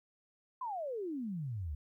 sine exponential sweep, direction down, 1054 to 68.5 Hz, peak -36 dBFS, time 0.61-1.75 s, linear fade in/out 5 ms, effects 13-bit

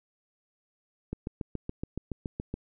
click train, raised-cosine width 3 ms, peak -20 dBFS, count 11, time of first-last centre 1.13-2.54 s, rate 7.09 Hz, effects none

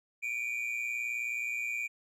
triangle tone pair together, 2314 / 2433 Hz, D7 / D#7, -26 / -39 cents, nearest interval minor second, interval 87 cents, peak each -34 / -33 dBFS, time 0.22-1.88 s, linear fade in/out 20 ms, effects none

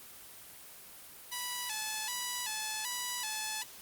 5% pulse tone with vibrato, 921 Hz, A#5, 21 cents flat, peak -23 dBFS, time 1.31-3.64 s, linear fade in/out 20 ms, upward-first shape square, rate 1.3 Hz, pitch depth 110 cents each way, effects white hiss -51 dBFS RMS until 3.81 s + Opus 24 kbps

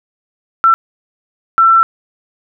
sine tone bursts at uneven times, 1342 Hz, E6, 31 cents sharp, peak -5 dBFS, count 2, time 0.64-0.74 / 1.58-1.83 s, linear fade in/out 0 ms, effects none

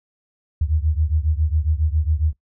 sine beating tone pair, 74.9 / 82.2 Hz, D2 / E2, +35 / -4 cents, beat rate 7.3 Hz, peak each -19 / -21 dBFS, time 0.61-2.33 s, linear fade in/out 5 ms, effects noise-tail reverb RT60 0.1 s tail -20 dB re dry

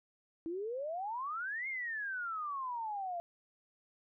sine exponential two-way sweep, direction up then down, 319.3 to 2172 to 676 Hz, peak -36 dBFS, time 0.46-3.2 s, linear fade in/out 0 ms, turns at 1.68 s, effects none

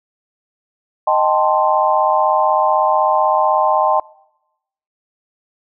sine chord, A half-diminished seventh, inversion second, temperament equal, 622.3 / 784 / 880 / 1046.5 Hz, Eb5 / G5 / A5 / C6, 0 / 0 / 0 / 0 cents, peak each -17 dBFS, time 1.07-4 s, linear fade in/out 5 ms, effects noise-tail reverb RT60 0.9 s tail -24 dB re dry

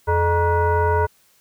sine tone with frequency modulation, 430.2 Hz, A4, 39 cents flat, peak -15 dBFS, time 0.07-1.07 s, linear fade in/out 20 ms, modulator 518 Hz, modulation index 1.5, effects white hiss -58 dBFS RMS until 1.4 s

